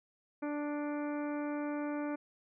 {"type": "harmonic tone with a mistuned harmonic", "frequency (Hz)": 293.7, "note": "D4", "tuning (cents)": 0, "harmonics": [1, 2, 3, 4, 5, 6, 7, 8], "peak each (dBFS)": [-35, -41, -46, -49, -49, -56, -56, -55], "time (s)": [0.42, 2.16], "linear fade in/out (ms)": 10, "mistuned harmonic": 7, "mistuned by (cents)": 23, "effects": []}